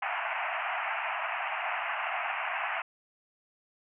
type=band-pass noise; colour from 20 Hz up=pink; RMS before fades=-33 dBFS; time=0.02-2.82 s; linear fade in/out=5 ms; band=650 to 2800 Hz; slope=96 dB/octave; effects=none